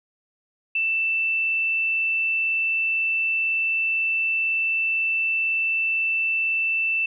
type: tone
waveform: sine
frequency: 2661 Hz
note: E7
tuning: 16 cents sharp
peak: -20 dBFS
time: 0.75-7.06 s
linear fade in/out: 5 ms
effects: none